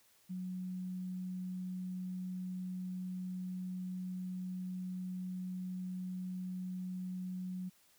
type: tone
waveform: sine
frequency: 183.7 Hz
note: F#3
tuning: 12 cents flat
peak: -38 dBFS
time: 0.29-7.7 s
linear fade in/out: 20 ms
effects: white hiss -68 dBFS RMS until 7.98 s